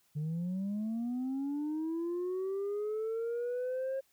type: linear sweep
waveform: sine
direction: up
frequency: 146.2 to 540 Hz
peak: -30 dBFS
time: 0.15-4.01 s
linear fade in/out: 20 ms
effects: tanh soft clip ceiling -31 dBFS + white hiss -71 dBFS RMS until 4.12 s